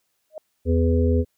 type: tone with exponential growth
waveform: sine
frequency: 622.3 Hz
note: D#5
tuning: in tune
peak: -27 dBFS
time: 0.3-0.38 s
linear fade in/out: 2 ms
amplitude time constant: 17 ms
type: harmonic tone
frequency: 83.1 Hz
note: E2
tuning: 15 cents sharp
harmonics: 1 / 3 / 5 / 6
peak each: -18 / -23 / -25 / -26 dBFS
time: 0.65-1.25 s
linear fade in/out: 50 ms
effects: white hiss -72 dBFS RMS until 1.37 s